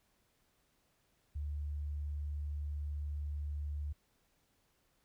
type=tone; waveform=sine; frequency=73.42 Hz; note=D2; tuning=in tune; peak=-36 dBFS; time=1.35-3.93 s; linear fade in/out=10 ms; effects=pink hiss -75 dBFS RMS until 5.04 s